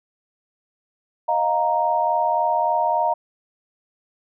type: chord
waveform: sine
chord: Eb suspended second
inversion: none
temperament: equal with one note detuned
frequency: 622.3 / 705.8 / 932.3 Hz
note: Eb5 / F5 / Bb5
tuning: 0 / +18 / 0 cents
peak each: -24 / -22 / -20 dBFS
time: 1.28-3.14 s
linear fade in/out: 10 ms
effects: none